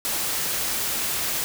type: noise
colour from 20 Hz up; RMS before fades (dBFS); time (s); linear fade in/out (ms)
white; -26; 0.05-1.44; 0
effects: none